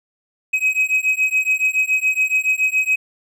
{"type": "beating tone pair", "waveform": "triangle", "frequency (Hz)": [2532, 2539.1], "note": ["D#7", "D#7"], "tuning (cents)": [30, 34], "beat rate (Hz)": 7.1, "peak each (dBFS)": -17, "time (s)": [0.53, 2.96], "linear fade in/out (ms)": 10, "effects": []}